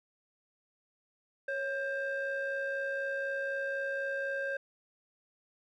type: ring-modulated tone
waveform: triangle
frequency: 519 Hz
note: C5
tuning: 14 cents flat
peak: -27 dBFS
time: 1.48-4.57 s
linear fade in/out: 5 ms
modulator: 1070 Hz
effects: none